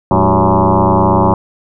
sine tone with frequency modulation, 370 Hz, F#4, in tune, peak -7 dBFS, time 0.11-1.34 s, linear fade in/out 2 ms, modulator 96.1 Hz, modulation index 7.1, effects none

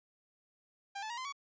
sawtooth tone with pitch steps, 797 / 869.1 / 947.8 / 1033.6 / 1127.1 Hz, G5 / A5 / A#5 / C6 / C#6, +28 / -22 / +28 / -21 / +28 cents, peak -35 dBFS, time 0.95-1.325 s, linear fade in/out 10 ms, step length 75 ms, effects resampled to 16000 Hz + 12-bit

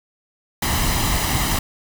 pink noise with comb filter, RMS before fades -20 dBFS, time 0.62-1.59 s, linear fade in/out 5 ms, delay 1 ms, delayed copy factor +0.55, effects none

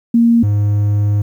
sine / triangle tone pair in turn, 233.1 / 103.15 Hz, A#3 / G#2, 0 / -11 cents, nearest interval octave + major second, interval 1411 cents, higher first, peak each -7 / -9 dBFS, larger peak first, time 0.14-0.43 / 0.43-1.22 s, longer second, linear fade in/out 5 ms, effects 8-bit

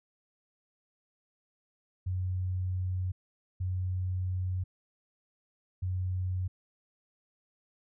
sine tone bursts at uneven times, 92 Hz, F#2, 9 cents flat, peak -29 dBFS, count 3, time 2.06-3.12 / 3.6-4.64 / 5.82-6.48 s, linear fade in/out 10 ms, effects none

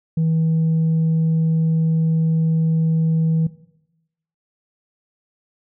sine tone with tanh clipping, 161.4 Hz, E3, 36 cents flat, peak -16 dBFS, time 0.17-3.47 s, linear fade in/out 5 ms, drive 1 dB, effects noise-tail reverb RT60 0.9 s tail -17 dB re dry

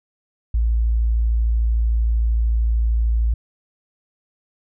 sine tone, 56.6 Hz, A1, 50 cents sharp, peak -15 dBFS, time 0.54-3.34 s, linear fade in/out 5 ms, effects none

